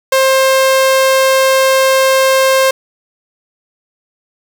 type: tone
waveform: sawtooth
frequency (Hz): 530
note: C5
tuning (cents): +22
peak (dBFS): -4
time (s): 0.12-2.71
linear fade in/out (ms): 5
effects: 7-bit